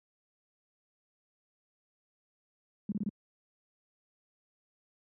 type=tone bursts; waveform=sine; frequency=204.1 Hz; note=G#3; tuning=30 cents flat; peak=-29 dBFS; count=4; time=2.89-3.091 s; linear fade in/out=2 ms; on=30 ms; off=27 ms; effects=high-pass 100 Hz 12 dB/octave